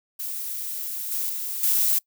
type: noise with level steps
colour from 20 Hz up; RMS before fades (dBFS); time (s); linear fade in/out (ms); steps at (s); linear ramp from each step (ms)
violet; -31 / -27 / -30 / -21; 0.19-1.99; 10; 1.11 / 1.29 / 1.63; 5
effects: noise-tail reverb RT60 0.1 s tail -25 dB re dry